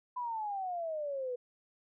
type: exponential sweep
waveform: sine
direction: down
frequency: 1006 to 485 Hz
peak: -34 dBFS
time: 0.16-1.36 s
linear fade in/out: 10 ms
effects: none